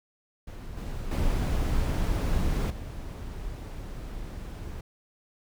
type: noise with level steps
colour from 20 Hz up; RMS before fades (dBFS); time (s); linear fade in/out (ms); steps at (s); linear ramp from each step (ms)
brown; -39 / -34 / -26 / -37; 0.47-4.81; 5; 0.77 / 1.11 / 2.7; 5
effects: none